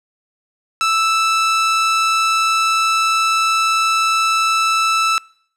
sawtooth tone, 1318.5 Hz, E6, in tune, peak -10 dBFS, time 0.81-5.18 s, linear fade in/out 0 ms, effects noise-tail reverb RT60 0.6 s tail -25 dB re dry + low-pass 8000 Hz 12 dB/octave

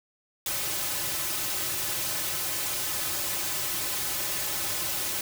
white noise with comb filter, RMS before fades -30 dBFS, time 0.46-5.21 s, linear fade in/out 2 ms, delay 4.3 ms, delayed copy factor -0.9, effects none

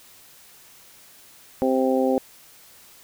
harmonic tone, 130.81 Hz, C3, in tune, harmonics 2 / 3 / 4 / 5 / 6, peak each -22 / -25 / -22 / -35 / -28 dBFS, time 1.62-2.18 s, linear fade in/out 0 ms, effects white hiss -50 dBFS RMS until 3.03 s

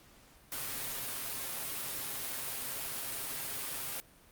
white noise with comb filter, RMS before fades -38 dBFS, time 0.52-4 s, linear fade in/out 0 ms, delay 7.4 ms, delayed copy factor +0.6, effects pink hiss -60 dBFS RMS until 4.31 s + Opus 48 kbps

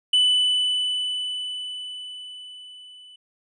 triangle tone with level ramp, 2990 Hz, F#7, 17 cents sharp, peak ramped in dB -13 to -43 dBFS, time 0.13-3.16 s, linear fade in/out 5 ms, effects resampled to 24000 Hz

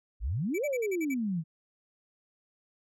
sine exponential two-way sweep, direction up then down, 46.25 to 608 to 153 Hz, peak -28 dBFS, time 0.2-1.44 s, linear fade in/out 50 ms, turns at 0.65 s
square tone bursts, 2307 Hz, D7, 31 cents flat, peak -36 dBFS, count 7, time 0.54-1.144 s, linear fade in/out 10 ms, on 46 ms, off 47 ms
effects none

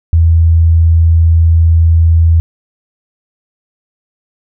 sine tone, 82.41 Hz, E2, in tune, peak -4 dBFS, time 0.13-2.4 s, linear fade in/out 0 ms, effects none

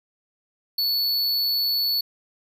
square tone, 4435 Hz, C#8, in tune, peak -21 dBFS, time 0.78-2.01 s, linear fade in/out 5 ms, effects none

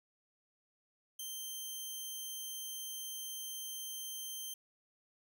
10% pulse tone, 3136 Hz, G7, in tune, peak -33 dBFS, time 1.19-4.54 s, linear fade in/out 5 ms, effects none

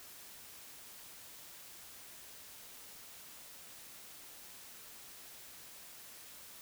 silence, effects white hiss -53 dBFS RMS until 6.61 s

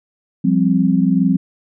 sine chord, F suspended second, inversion none, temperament just, 174.61 / 196.44 / 261.9 Hz, F3 / G3 / C4, 0 / +4 / +2 cents, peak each -16 dBFS, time 0.44-1.37 s, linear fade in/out 10 ms, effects none

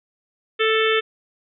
harmonic tone, 440.9 Hz, A4, 4 cents sharp, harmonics 1 / 3 / 4 / 5 / 6 / 7 / 8, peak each -19 / -24 / -25 / -26 / -27 / -27 / -28 dBFS, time 0.59-1.01 s, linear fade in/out 20 ms, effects none

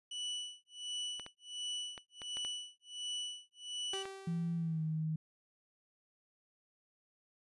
40% pulse tone with tremolo, 2960 Hz, F#7, in tune, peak -36 dBFS, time 0.11-4.03 s, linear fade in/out 5 ms, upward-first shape sine, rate 1.4 Hz, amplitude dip 100%
clicks, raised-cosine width 0.3 ms, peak -30 dBFS, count 8, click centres 1.197 / 1.264 / 1.978 / 2.218 / 2.37 / 2.449 / 3.935 / 4.055 s
sawtooth tone with exponential decay, 387.5 Hz, G4, 20 cents flat, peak -35 dBFS, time 3.93-5.04 s, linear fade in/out 5 ms, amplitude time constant 240 ms
sine tone with pitch glide, 168.8 to 157.5 Hz, E3 to D#3, +41 to +21 cents, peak -33 dBFS, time 4.27-5.16 s, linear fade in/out 5 ms, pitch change -120 cents, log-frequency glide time 4.55-4.82 s
effects resampled to 24000 Hz

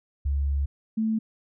sine tone pair in turn, 70.1 / 220.5 Hz, C#2 / A3, +20 / +4 cents, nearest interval octave + minor sixth, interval 1984 cents, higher second, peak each -22 dBFS, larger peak neither, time 0.25-0.66 / 0.97-1.19 s, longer first, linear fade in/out 10 ms, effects none

